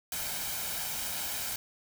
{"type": "noise with comb filter", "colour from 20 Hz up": "white", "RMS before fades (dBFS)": -35, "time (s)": [0.12, 1.56], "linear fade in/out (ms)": 2, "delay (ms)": 1.3, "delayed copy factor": 0.5, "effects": []}